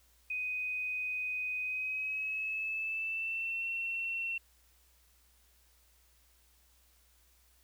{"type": "tone with pitch glide", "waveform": "sine", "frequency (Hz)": [2500, 2711], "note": ["D#7", "E7"], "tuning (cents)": [8, 48], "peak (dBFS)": -33, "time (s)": [0.3, 4.38], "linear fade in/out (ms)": 5, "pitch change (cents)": 140, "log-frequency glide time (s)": [1.61, 3.67], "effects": ["added 60 Hz sine -67 dBFS peak until 7.63 s", "white hiss -68 dBFS RMS until 7.63 s"]}